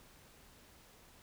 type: silence
effects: pink hiss -61 dBFS RMS until 1.22 s